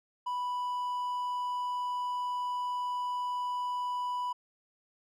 triangle tone, 987.8 Hz, B5, in tune, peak -29 dBFS, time 0.26-4.33 s, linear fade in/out 10 ms, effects none

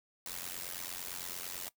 white noise with amplitude modulation, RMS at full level -38 dBFS, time 0.26-1.69 s, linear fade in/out 2 ms, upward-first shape sine, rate 88.9 Hz, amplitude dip 90%, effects noise-tail reverb RT60 0.1 s tail -19 dB re dry

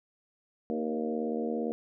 harmonic tone with a mistuned harmonic, 77.4 Hz, D#2, 9 cents flat, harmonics 3 / 4 / 5 / 6 / 7 / 8 / 9, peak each -33 / -37 / -39 / -34 / -43 / -43 / -42 dBFS, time 0.7-1.72 s, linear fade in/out 0 ms, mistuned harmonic 6, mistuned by +23 cents, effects none

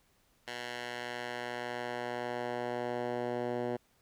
10% pulse tone with band-pass filter sweep, 121.7 Hz, B2, 25 cents flat, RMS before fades -37 dBFS, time 0.47-3.77 s, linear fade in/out 10 ms, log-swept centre 2600 to 440 Hz, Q 0.74, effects pink hiss -70 dBFS RMS until 4.01 s

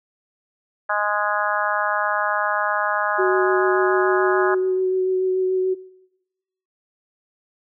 harmonic tone, 207.7 Hz, G#3, in tune, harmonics 3 / 4 / 5 / 6 / 7 / 8, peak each -26 / -26 / -26 / -26 / -26 / -26 dBFS, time 0.89-4.55 s, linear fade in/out 10 ms
sine tone with vibrato, 373.2 Hz, F#4, 15 cents sharp, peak -17 dBFS, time 3.18-5.75 s, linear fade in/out 20 ms, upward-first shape sine, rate 6.9 Hz, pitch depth 12 cents each way
effects noise-tail reverb RT60 1.0 s tail -22 dB re dry

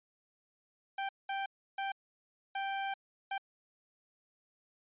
sawtooth tone bursts at uneven times, 784 Hz, G5, in tune, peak -30 dBFS, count 5, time 0.98-1.09 / 1.29-1.46 / 1.78-1.92 / 2.55-2.94 / 3.31-3.38 s, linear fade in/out 5 ms, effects resampled to 8000 Hz

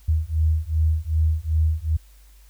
sine beating tone pair, 77.78 / 80.38 Hz, D#2 / E2, 0 / -43 cents, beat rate 2.6 Hz, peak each -21 dBFS, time 0.08-1.97 s, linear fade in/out 10 ms, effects added 50 Hz sine -47 dBFS peak until 2.49 s + white hiss -58 dBFS RMS until 2.49 s

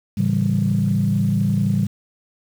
sine chord, A dominant seventh, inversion none, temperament equal with one note detuned, 110 / 140.69 / 164.81 / 196 Hz, A2 / C#3 / E3 / G3, 0 / +26 / 0 / 0 cents, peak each -21 / -22 / -23 / -19 dBFS, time 0.17-1.87 s, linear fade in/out 10 ms, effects tanh soft clip ceiling -8 dBFS + 7-bit

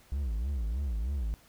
triangle tone with vibrato, 61.74 Hz, B1, in tune, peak -27 dBFS, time 0.12-1.34 s, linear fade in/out 0 ms, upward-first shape sine, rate 3.2 Hz, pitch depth 270 cents each way, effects pink hiss -60 dBFS RMS until 1.48 s

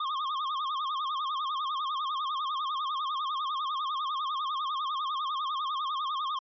square tone with vibrato, 1142 Hz, D6, 49 cents flat, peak -30 dBFS, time 0-6.39 s, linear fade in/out 5 ms, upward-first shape sine, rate 10 Hz, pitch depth 150 cents each way, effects resampled to 11025 Hz

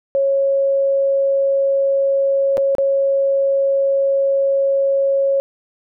sine tone with dropouts, 549 Hz, C#5, 17 cents flat, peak -13 dBFS, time 0.15-5.4 s, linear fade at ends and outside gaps 0 ms, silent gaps 2.571-2.579 / 2.751-2.783 s, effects none

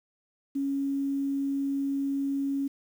sine tone with quantisation, 276.6 Hz, C#4, 4 cents flat, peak -26 dBFS, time 0.55-2.68 s, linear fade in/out 10 ms, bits 9, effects none

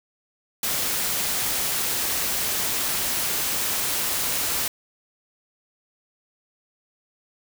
white noise, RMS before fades -25 dBFS, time 0.63-4.68 s, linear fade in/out 2 ms, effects none

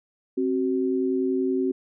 sine tone pair together, 265 / 375.5 Hz, C4 / F#4, +22 / +26 cents, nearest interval tritone, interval 604 cents, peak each -24 dBFS, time 0.37-1.72 s, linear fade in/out 10 ms, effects none

